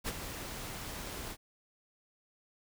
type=noise with ADSR envelope; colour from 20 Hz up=pink; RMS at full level=-34 dBFS; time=0.04-1.37 s; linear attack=38 ms; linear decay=36 ms; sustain=-8 dB; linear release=59 ms; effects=none